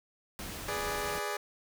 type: noise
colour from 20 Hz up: pink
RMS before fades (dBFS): -41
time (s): 0.39-1.19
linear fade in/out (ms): 0
type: chord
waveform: 15% pulse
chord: G# diminished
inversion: none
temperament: equal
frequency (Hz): 415.3 / 493.9 / 587.3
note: G#4 / B4 / D5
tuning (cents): 0 / 0 / 0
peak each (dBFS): -29 / -35 / -31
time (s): 0.68-1.37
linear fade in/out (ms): 5
effects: none